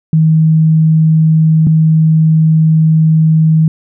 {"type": "tone pair in turn", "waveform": "sine", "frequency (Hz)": [158.7, 158.7], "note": ["D#3", "D#3"], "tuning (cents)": [35, 35], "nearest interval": "unison", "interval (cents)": 0, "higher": "neither", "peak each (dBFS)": -5, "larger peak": "neither", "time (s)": [[0.13, 1.67], [1.67, 3.68]], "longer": "second", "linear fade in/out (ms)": 2, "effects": []}